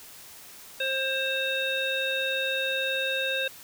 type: harmonic tone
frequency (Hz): 531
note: C5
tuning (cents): +25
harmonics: 1 / 3 / 5 / 7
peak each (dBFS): -31 / -31 / -31 / -31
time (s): 0.8-3.48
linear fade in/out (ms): 5
effects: white hiss -47 dBFS RMS until 3.63 s